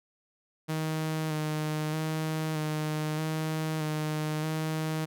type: tone with vibrato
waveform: sawtooth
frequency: 155.56 Hz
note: D#3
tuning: in tune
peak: -25 dBFS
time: 0.68-5.06 s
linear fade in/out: 20 ms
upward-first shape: square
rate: 0.8 Hz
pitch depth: 20 cents each way
effects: none